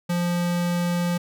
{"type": "tone", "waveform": "square", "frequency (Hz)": 174.61, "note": "F3", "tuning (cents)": 0, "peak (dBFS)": -22, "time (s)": [0.09, 1.18], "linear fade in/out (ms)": 10, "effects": []}